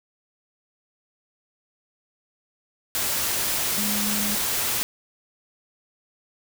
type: tone in noise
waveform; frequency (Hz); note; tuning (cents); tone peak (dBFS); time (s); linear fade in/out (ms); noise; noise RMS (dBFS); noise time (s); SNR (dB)
sine; 207.7; G#3; 0; -28; 3.78-4.35; 0; white; -25; 2.95-4.83; -6
effects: none